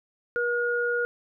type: tone pair together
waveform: sine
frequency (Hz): 479 / 1435.4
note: A#4 / F6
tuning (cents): +47 / +47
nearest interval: octave + perfect fifth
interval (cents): 1900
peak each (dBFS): -26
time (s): 0.36-1.05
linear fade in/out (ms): 0
effects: none